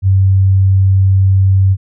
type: tone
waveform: sine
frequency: 96 Hz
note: G2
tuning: 36 cents flat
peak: -6 dBFS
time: 0.02-1.77 s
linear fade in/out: 50 ms
effects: none